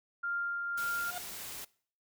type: tone with tremolo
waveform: sine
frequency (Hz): 1397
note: F6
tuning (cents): 0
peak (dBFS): -31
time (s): 0.23-1.11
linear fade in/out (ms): 10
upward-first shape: triangle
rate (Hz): 1.9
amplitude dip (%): 30
type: noise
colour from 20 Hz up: white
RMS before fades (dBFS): -43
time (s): 0.77-1.65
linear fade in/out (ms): 10
type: tone with exponential growth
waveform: 30% pulse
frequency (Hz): 716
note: F5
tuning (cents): +43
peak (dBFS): -33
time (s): 0.96-1.18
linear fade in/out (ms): 1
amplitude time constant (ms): 46
effects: noise-tail reverb RT60 0.5 s tail -22 dB re dry

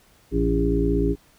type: harmonic tone with a mistuned harmonic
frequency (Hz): 56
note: A1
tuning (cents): +31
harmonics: 1 / 2 / 3 / 5 / 6 / 7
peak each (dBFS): -23 / -33 / -27 / -24 / -28 / -24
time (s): 0.31-1.16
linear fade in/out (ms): 50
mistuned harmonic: 7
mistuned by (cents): +62
effects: pink hiss -57 dBFS RMS until 1.38 s

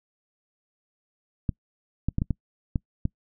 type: clicks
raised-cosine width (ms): 5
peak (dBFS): -12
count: 7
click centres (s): 1.492 / 2.086 / 2.184 / 2.219 / 2.307 / 2.758 / 3.054
effects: noise-tail reverb RT60 0.1 s tail -26 dB re dry

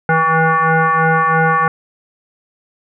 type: tone with frequency modulation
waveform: sine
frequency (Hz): 163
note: E3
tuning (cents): -19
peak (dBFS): -10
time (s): 0.09-1.68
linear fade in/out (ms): 2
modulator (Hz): 323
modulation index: 4.7
effects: none

